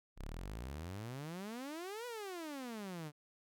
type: exponential two-way sweep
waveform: sawtooth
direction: up then down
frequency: 31.02 to 498.1 to 143.8 Hz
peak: -39 dBFS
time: 0.16-3.12 s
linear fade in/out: 50 ms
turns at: 2.06 s
effects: none